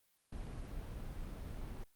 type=noise; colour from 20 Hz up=brown; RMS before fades=-44 dBFS; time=0.32-1.84 s; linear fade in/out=5 ms; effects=white hiss -75 dBFS RMS until 1.95 s + Opus 32 kbps